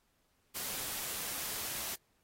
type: noise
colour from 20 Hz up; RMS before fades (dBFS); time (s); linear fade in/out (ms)
white; -39; 0.54-1.96; 20
effects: pink hiss -75 dBFS RMS until 2.23 s + AAC 48 kbps